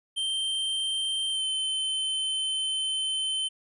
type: tone with pitch glide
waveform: square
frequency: 3136 to 3077 Hz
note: G7 to G7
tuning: 0 to -33 cents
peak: -27 dBFS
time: 0.16-3.49 s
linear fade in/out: 20 ms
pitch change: -33 cents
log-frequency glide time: 1.3-1.44 s
effects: resampled to 24000 Hz

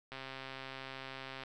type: click train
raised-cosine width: 0.3 ms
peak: -28 dBFS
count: 176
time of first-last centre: 0.12-1.436 s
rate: 133 Hz
effects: none

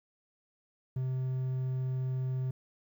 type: tone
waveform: triangle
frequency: 129.6 Hz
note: C3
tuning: 16 cents flat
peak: -28 dBFS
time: 0.96-2.51 s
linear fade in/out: 5 ms
effects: 11-bit

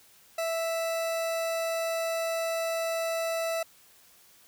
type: tone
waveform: 40% pulse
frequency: 659.3 Hz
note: E5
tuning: in tune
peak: -27 dBFS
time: 0.38-3.63 s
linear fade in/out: 5 ms
effects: white hiss -58 dBFS RMS until 4.47 s

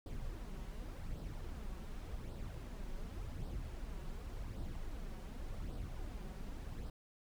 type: noise with flanger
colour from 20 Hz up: brown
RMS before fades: -44 dBFS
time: 0.06-6.9 s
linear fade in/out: 2 ms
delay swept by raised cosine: 0.22 to 5.42 ms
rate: 0.88 Hz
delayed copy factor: +0.5
effects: none

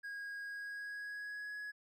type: tone with pitch glide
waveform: triangle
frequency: 1639 to 1679.2 Hz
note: G#6 to G#6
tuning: -23 to +19 cents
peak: -40 dBFS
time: 0.03-1.72 s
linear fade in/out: 20 ms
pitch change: +42 cents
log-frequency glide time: 0.43-1.57 s
effects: none

